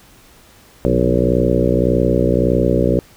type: harmonic tone with a mistuned harmonic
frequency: 61.74 Hz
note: B1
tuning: in tune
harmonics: 1 / 2 / 3 / 4 / 5 / 6 / 7 / 8 / 9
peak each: -21 / -21 / -21 / -21 / -21 / -21 / -21 / -21 / -21 dBFS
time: 0.85-2.99 s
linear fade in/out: 0 ms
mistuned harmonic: 3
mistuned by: -57 cents
effects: pink hiss -47 dBFS RMS until 3.16 s